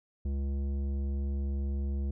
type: tone with tanh clipping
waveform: sine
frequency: 69.3 Hz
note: C#2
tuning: in tune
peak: -31 dBFS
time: 0.25-2.11 s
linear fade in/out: 5 ms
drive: 12 dB
effects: none